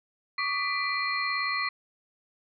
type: tone cluster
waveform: sine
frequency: 1131 / 1209 / 1994 / 2378 / 4210 Hz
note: C#6 / D6 / B6 / D7 / C8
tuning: +34 / +50 / +16 / +21 / +10 cents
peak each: -32 / -37 / -30 / -34 / -35 dBFS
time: 0.38-1.69 s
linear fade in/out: 5 ms
effects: none